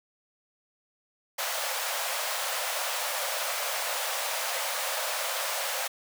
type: high-pass noise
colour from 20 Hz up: pink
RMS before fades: -31 dBFS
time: 1.38-5.88 s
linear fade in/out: 10 ms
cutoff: 510 Hz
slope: 96 dB/octave
effects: none